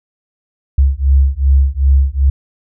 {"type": "beating tone pair", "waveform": "sine", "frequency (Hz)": [67, 69.6], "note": ["C2", "C#2"], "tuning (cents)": [42, 8], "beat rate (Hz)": 2.6, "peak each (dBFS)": -11, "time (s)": [0.78, 2.3], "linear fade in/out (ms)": 5, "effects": []}